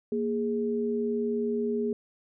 sine tone pair together, 234 / 415.3 Hz, A#3 / G#4, +7 / 0 cents, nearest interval minor seventh, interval 993 cents, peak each -29 / -28 dBFS, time 0.12-1.93 s, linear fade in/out 2 ms, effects none

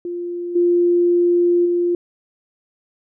sine tone with level steps, 349.2 Hz, F4, in tune, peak -23 / -12 / -15 dBFS, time 0.05-1.95 s, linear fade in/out 2 ms, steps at 0.55 / 1.65 s, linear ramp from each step 10 ms, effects none

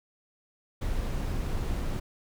brown noise, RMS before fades -30 dBFS, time 0.81-2 s, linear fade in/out 10 ms, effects none

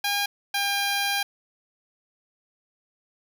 10% pulse tone pair in turn, 810 / 802.5 Hz, G#5 / G5, -43 / +40 cents, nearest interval unison, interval 17 cents, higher first, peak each -15 dBFS, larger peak neither, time 0.04-0.26 / 0.54-1.23 s, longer second, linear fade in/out 5 ms, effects none

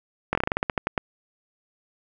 slowing click train, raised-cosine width 0.5 ms, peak -7 dBFS, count 13, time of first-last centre 0.33-0.978 s, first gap 21 ms, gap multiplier 1.16, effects none

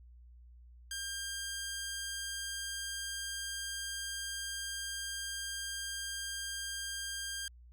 10% pulse tone, 1600 Hz, G6, 35 cents sharp, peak -29 dBFS, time 0.91-7.48 s, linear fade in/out 2 ms, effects added 60 Hz sine -53 dBFS peak until 7.72 s

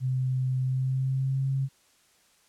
sine tone with pitch glide, 129.3 to 135.02 Hz, C3 to C#3, -20 to -45 cents, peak -24 dBFS, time 0-1.69 s, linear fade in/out 50 ms, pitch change +75 cents, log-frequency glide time 0.61-1.48 s, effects white hiss -63 dBFS RMS until 2.48 s + low-pass 10000 Hz 12 dB/octave

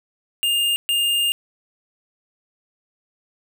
square tone bursts at uneven times, 2817 Hz, F7, 14 cents sharp, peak -18 dBFS, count 2, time 0.43-0.76 / 0.89-1.32 s, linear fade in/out 0 ms, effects none

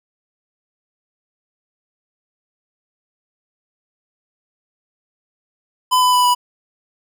square tone with pitch steps, 1008 / 999.9 / 991.8 / 983.8 Hz, B5 / B5 / B5 / B5, +35 / +21 / +7 / -7 cents, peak -12 dBFS, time 5.91-6.35 s, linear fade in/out 20 ms, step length 110 ms, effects none

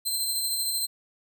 15% pulse tone with tremolo, 4119 Hz, C8, 28 cents flat, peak -18 dBFS, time 0.05-0.87 s, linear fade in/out 20 ms, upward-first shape sine, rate 13 Hz, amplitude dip 30%, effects none

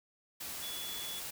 sine tone in noise, 3415 Hz, G#7, 48 cents sharp, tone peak -42 dBFS, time 0.62-1.2 s, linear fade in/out 10 ms, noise white, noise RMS -42 dBFS, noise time 0.4-1.31 s, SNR -3 dB, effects none

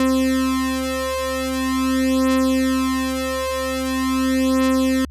35% pulse beating tone pair, 261.6 / 262.03 Hz, C4 / C4, 0 / +3 cents, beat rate 0.43 Hz, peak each -19 dBFS, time 0-5.05 s, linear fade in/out 2 ms, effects added 72 Hz sine -34 dBFS peak until 5.1 s + resampled to 32000 Hz

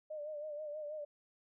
sine tone with vibrato, 602 Hz, D5, 43 cents sharp, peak -40 dBFS, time 0.1-1.05 s, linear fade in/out 10 ms, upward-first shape sine, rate 6.2 Hz, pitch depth 56 cents each way, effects none

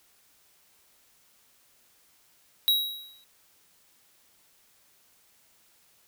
square tone with exponential decay, 3851 Hz, B7, 44 cents flat, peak -18 dBFS, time 2.68-3.24 s, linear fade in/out 0 ms, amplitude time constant 120 ms, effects white hiss -63 dBFS RMS until 6.07 s

